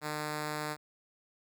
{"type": "tone", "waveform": "5% pulse", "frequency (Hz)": 151.2, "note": "D#3", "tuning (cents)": -49, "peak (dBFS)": -23, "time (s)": [0.01, 0.77], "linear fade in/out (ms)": 50, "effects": []}